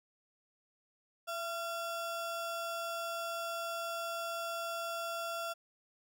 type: ring-modulated tone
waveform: square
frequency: 1022 Hz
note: C6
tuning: 41 cents flat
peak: -34 dBFS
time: 1.27-5.54 s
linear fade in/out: 20 ms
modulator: 351 Hz
effects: none